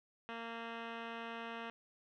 10% pulse tone with low-pass filter, 230.3 Hz, A#3, 21 cents flat, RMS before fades -45 dBFS, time 0.29-1.7 s, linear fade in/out 0 ms, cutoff 2400 Hz, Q 9.3, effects none

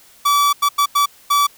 45% pulse tone bursts at uneven times, 1151 Hz, D6, 35 cents flat, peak -12 dBFS, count 5, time 0.25-0.53 / 0.62-0.69 / 0.78-0.86 / 0.95-1.06 / 1.3-1.47 s, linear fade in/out 10 ms, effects white hiss -48 dBFS RMS until 1.57 s

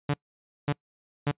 sawtooth tone bursts, 144.9 Hz, D3, 23 cents flat, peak -19 dBFS, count 3, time 0.09-1.314 s, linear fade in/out 5 ms, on 48 ms, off 540 ms, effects noise-tail reverb RT60 0.1 s tail -26 dB re dry + resampled to 8000 Hz

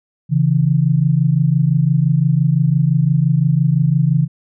sine tone pair together, 136.6 / 162.45 Hz, C#3 / E3, -25 / -25 cents, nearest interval minor third, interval 300 cents, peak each -14 dBFS, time 0.29-4.28 s, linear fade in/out 50 ms, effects none

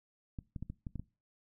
clicks, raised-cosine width 5 ms, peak -28 dBFS, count 7, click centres 0.388 / 0.562 / 0.626 / 0.7 / 0.868 / 0.957 / 0.996 s, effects noise-tail reverb RT60 0.3 s tail -21 dB re dry

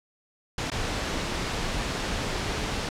pink noise with dropouts, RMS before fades -29 dBFS, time 0.58-2.89 s, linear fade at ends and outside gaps 2 ms, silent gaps 0.701-0.717 s, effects low-pass 6000 Hz 12 dB/octave

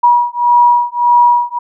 sine beating tone pair, 962 / 963.7 Hz, B5 / B5, -46 / -43 cents, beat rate 1.7 Hz, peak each -10 dBFS, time 0.03-1.59 s, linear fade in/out 10 ms, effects none

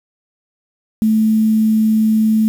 sine tone with quantisation, 218.7 Hz, A3, 10 cents flat, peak -10 dBFS, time 1.02-2.48 s, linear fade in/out 0 ms, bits 6, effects none

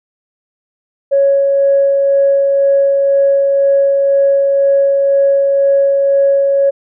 sine tone with tremolo, 554.4 Hz, C#5, in tune, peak -6 dBFS, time 1.11-6.71 s, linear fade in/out 20 ms, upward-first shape sine, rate 2 Hz, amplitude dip 25%, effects tanh soft clip ceiling -2 dBFS

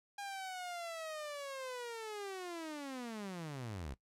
sawtooth linear sweep, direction down, 812 to 61.2 Hz, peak -38 dBFS, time 0.18-3.94 s, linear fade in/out 5 ms, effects noise-tail reverb RT60 0.1 s tail -17 dB re dry + low-pass 11000 Hz 12 dB/octave

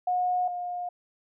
sine tone pair in turn, 724 / 712.4 Hz, F#5 / F5, -38 / +34 cents, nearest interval unison, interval 28 cents, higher first, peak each -23 / -30 dBFS, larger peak first, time 0.07-0.48 / 0.48-0.89 s, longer neither, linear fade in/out 5 ms, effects none

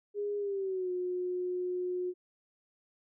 sine tone with pitch glide, 410.4 to 361.4 Hz, G#4 to F#4, -21 to -41 cents, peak -31 dBFS, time 0.14-2.14 s, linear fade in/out 50 ms, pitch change -220 cents, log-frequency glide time 0.38-0.91 s, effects none

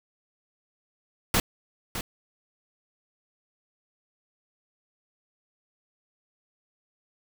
pink noise with echo, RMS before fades -22 dBFS, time 1.34-1.4 s, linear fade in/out 2 ms, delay 610 ms, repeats 1, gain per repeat -10 dB, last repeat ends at 2.01 s, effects none

